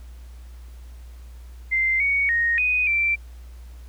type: tone with pitch steps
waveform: sine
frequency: 2084 / 2235 / 1864 / 2491 / 2346 Hz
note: C7 / C#7 / A#6 / D#7 / D7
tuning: -7 / +14 / -1 / +1 / -2 cents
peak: -18 dBFS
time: 1.71-3.16 s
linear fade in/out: 20 ms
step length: 290 ms
effects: added 60 Hz sine -38 dBFS peak until 3.88 s + pink hiss -56 dBFS RMS until 3.88 s